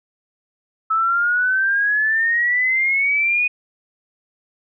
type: exponential sweep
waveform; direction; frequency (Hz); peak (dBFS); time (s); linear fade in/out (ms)
sine; up; 1300 to 2489; -15; 0.9-3.48; 10
effects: none